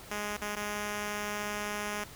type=tone with dropouts; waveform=5% pulse; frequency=207.7 Hz; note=G#3; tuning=in tune; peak=-22 dBFS; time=0.11-2.04 s; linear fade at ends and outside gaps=5 ms; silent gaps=0.369-0.416 / 0.555-0.565 s; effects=pink hiss -49 dBFS RMS until 2.15 s